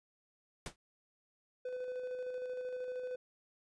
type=noise with exponential decay; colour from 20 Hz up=pink; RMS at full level=-37 dBFS; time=0.66-0.76 s; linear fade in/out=2 ms; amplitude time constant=20 ms
type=tone with tremolo; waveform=triangle; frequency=503 Hz; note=B4; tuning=32 cents sharp; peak=-35 dBFS; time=1.65-3.16 s; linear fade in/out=5 ms; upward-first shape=square; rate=13 Hz; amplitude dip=30%
effects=resampled to 22050 Hz